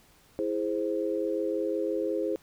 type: chord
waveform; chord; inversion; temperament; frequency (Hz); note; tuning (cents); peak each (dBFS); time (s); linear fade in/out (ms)
sine; E augmented; none; equal; 329.6 / 415.3 / 523.3; E4 / G#4 / B#4; 0 / 0 / 0; -31; 0.39-2.36; 0
effects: pink hiss -60 dBFS RMS until 2.42 s